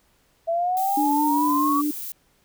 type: exponential sweep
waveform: sine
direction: up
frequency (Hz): 659.3 to 1153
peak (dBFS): -20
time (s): 0.47-1.82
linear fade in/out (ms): 20
type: noise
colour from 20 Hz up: violet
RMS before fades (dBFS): -33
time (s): 0.77-2.12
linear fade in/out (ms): 0
type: tone with vibrato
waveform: sine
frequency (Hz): 293.7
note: D4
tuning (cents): 0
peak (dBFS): -21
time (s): 0.97-1.91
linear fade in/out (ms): 5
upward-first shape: sine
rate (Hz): 4.7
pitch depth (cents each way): 27
effects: pink hiss -63 dBFS RMS until 2.44 s